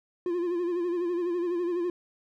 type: tone with vibrato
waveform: triangle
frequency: 349.6 Hz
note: F4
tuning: 2 cents sharp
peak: -24 dBFS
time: 0.26-1.9 s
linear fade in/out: 2 ms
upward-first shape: sine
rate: 12 Hz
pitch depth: 59 cents each way
effects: none